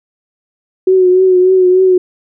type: tone with vibrato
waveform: sine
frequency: 370 Hz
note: F#4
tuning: in tune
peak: -5 dBFS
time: 0.87-1.98 s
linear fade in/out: 5 ms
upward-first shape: triangle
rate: 3.4 Hz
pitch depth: 42 cents each way
effects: none